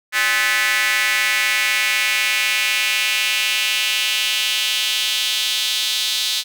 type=tone with high-pass filter sweep; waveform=square; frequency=116 Hz; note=A#2; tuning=8 cents flat; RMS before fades=-19 dBFS; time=0.12-6.44 s; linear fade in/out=50 ms; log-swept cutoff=1800 to 3700 Hz; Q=3; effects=none